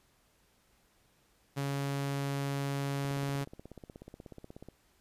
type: tone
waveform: sawtooth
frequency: 139.6 Hz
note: C#3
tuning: 13 cents sharp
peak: -28 dBFS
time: 1.56-3.45 s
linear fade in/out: 20 ms
type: click train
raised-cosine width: 2 ms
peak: -33 dBFS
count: 28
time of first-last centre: 3.05-4.686 s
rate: 16.5 Hz
effects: pink hiss -69 dBFS RMS until 5 s + resampled to 32000 Hz